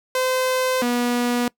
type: tone pair in turn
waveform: sawtooth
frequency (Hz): 514 / 242.6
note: C5 / B3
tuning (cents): -31 / -31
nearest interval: octave + minor second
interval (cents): 1300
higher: first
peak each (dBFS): -15 / -15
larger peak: neither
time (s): 0.15-0.82 / 0.82-1.48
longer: first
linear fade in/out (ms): 2
effects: noise-tail reverb RT60 0.1 s tail -23 dB re dry